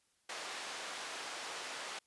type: band-pass noise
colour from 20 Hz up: pink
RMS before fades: -44 dBFS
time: 0.29-1.99 s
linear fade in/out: 5 ms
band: 660 to 7000 Hz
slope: 12 dB/octave
effects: white hiss -75 dBFS RMS until 2.06 s + resampled to 24000 Hz